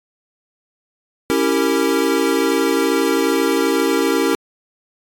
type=chord; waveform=square; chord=C# diminished seventh; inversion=none; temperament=equal with one note detuned; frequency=277.2 / 329.6 / 392 / 460 Hz; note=C#4 / E4 / G4 / Bb4; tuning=0 / 0 / 0 / -23 cents; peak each=-21 dBFS; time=1.3-4.35 s; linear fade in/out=0 ms; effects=AAC 64 kbps